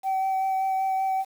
sine tone with vibrato, 766 Hz, G5, 40 cents flat, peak -20 dBFS, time 0.03-1.25 s, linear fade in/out 50 ms, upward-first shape sine, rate 5.2 Hz, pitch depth 11 cents each way, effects tanh soft clip ceiling -21 dBFS + 8-bit

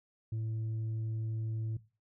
sine tone, 111 Hz, A2, 16 cents sharp, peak -30 dBFS, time 0.32-1.77 s, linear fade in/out 5 ms, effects noise-tail reverb RT60 0.3 s tail -18 dB re dry + tanh soft clip ceiling -32 dBFS

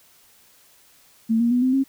sine tone with pitch steps, 225.1 / 235.5 / 246.3 / 257.7 / 269.6 Hz, A3 / A#3 / B3 / C4 / C#4, +40 / +18 / -5 / -26 / -48 cents, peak -16 dBFS, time 1.29-1.84 s, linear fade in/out 20 ms, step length 110 ms, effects white hiss -55 dBFS RMS until 1.88 s

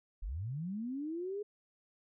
sine linear sweep, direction up, 35.24 to 422.5 Hz, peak -36 dBFS, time 0.22-1.43 s, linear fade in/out 10 ms, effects none

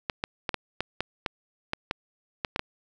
clicks, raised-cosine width 0.3 ms, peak -11 dBFS, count 12, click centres 0.098 / 0.239 / 0.492 / 0.543 / 0.806 / 1.006 / 1.262 / 1.734 / 1.911 / 2.448 / 2.561 / 2.594 s, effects none

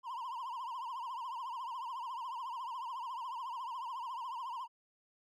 triangle tone with vibrato, 987.8 Hz, B5, in tune, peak -37 dBFS, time 0.03-4.68 s, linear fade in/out 50 ms, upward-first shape triangle, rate 14 Hz, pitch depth 170 cents each way, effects none

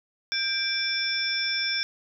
sine tone cluster, 1593 / 2345 / 3497 / 5200 / 5520 Hz, G6 / D7 / A7 / E8 / F8, +27 / -3 / -11 / -24 / -21 cents, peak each -31 dBFS, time 0.32-1.83 s, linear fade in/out 0 ms, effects none

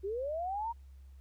sine linear sweep, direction up, 370 to 951 Hz, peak -33 dBFS, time 0.03-0.73 s, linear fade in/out 20 ms, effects added 67 Hz sine -50 dBFS peak until 1.2 s + pink hiss -74 dBFS RMS until 1.2 s

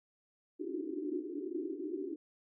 white band-pass noise, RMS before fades -39 dBFS, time 0.59-2.16 s, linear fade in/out 10 ms, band 280 to 390 Hz, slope 96 dB/octave, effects none

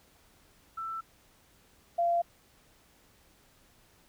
sine tone pair in turn, 1330 / 687.7 Hz, E6 / F5, +15 / -27 cents, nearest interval major seventh, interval 1142 cents, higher first, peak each -34 / -24 dBFS, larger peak second, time 0.77-1.01 / 1.98-2.22 s, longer neither, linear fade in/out 10 ms, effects pink hiss -63 dBFS RMS until 4.08 s

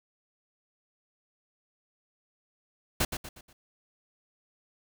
pink noise with echo, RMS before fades -26 dBFS, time 3-3.05 s, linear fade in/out 5 ms, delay 120 ms, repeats 4, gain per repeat -8 dB, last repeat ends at 3.53 s, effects none

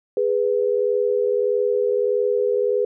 sine tone pair together, 412.3 / 493.9 Hz, G#4 / B4, -13 / 0 cents, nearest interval minor third, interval 313 cents, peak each -20 dBFS, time 0.17-2.85 s, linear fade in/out 2 ms, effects none

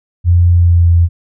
sine tone with pitch glide, 87.2 to 85.26 Hz, F2 to F2, -2 to -41 cents, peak -5 dBFS, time 0.24-1.09 s, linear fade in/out 50 ms, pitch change -39 cents, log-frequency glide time 0.51-0.9 s, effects none

